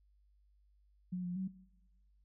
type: tone with pitch steps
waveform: sine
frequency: 181.1 / 177.7 / 188.5 Hz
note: F#3 / F3 / F#3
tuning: -37 / +30 / +32 cents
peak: -35 dBFS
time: 1.12-1.48 s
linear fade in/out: 10 ms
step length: 120 ms
effects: noise-tail reverb RT60 1.0 s tail -19 dB re dry + added 50 Hz sine -66 dBFS peak until 2.24 s

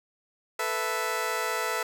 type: chord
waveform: 15% pulse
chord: A suspended second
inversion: none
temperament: just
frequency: 440 / 495 / 660 Hz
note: A4 / B4 / E5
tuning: 0 / +4 / +2 cents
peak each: -26 / -26 / -27 dBFS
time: 0.59-1.83 s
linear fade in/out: 5 ms
effects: none

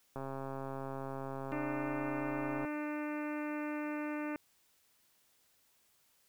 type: click train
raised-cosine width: 1 ms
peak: -28 dBFS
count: 337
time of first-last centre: 0.16-2.649 s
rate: 135 Hz
type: harmonic tone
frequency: 299.1 Hz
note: D4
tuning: 32 cents sharp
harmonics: 1 / 2 / 3 / 4 / 5 / 6 / 7 / 8 / 9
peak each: -37 / -44 / -48 / -49 / -49 / -51 / -52 / -53 / -56 dBFS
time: 1.52-4.36 s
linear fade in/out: 0 ms
effects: white hiss -71 dBFS RMS until 6.28 s

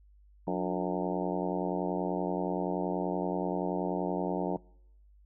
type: harmonic tone with a mistuned harmonic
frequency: 90.5 Hz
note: F#2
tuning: 38 cents flat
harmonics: 2 / 3 / 4 / 5 / 6 / 7 / 8 / 9 / 10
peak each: -34 / -36 / -37 / -38 / -39 / -39 / -40 / -41 / -41 dBFS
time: 0.47-4.57 s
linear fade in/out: 5 ms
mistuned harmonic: 3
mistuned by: +110 cents
effects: noise-tail reverb RT60 0.8 s tail -26 dB re dry + added 50 Hz sine -56 dBFS peak until 5.25 s

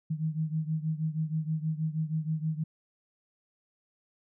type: beating tone pair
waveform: sine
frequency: 155.56 / 161.86 Hz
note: D#3 / E3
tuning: 0 / -31 cents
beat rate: 6.3 Hz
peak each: -30 / -33 dBFS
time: 0.1-2.64 s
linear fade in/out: 10 ms
effects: none

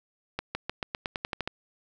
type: accelerating click train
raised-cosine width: 0.3 ms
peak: -14 dBFS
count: 11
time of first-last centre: 0.39-1.475 s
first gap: 160 ms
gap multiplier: 0.91
effects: none

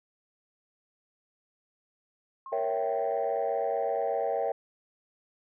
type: tone with exponential decay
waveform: sine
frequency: 1070 Hz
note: C6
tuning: 38 cents sharp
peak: -38 dBFS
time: 2.46-2.97 s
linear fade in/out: 2 ms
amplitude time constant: 110 ms
type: chord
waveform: sine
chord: A# diminished seventh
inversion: none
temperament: equal with one note detuned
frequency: 466.2 / 554.4 / 659.3 / 779.5 Hz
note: A#4 / C#5 / E5 / G5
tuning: 0 / 0 / 0 / -10 cents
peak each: -31 dBFS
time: 2.52-4.52 s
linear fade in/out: 5 ms
effects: tanh soft clip ceiling -20 dBFS

